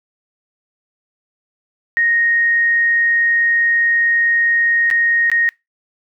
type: tone with dropouts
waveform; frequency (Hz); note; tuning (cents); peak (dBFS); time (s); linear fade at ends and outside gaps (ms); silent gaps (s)
sine; 1864.7; A#6; 0; -12; 1.97-5.49; 0; 4.902-4.911 / 5.3-5.316
effects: noise-tail reverb RT60 0.2 s tail -23 dB re dry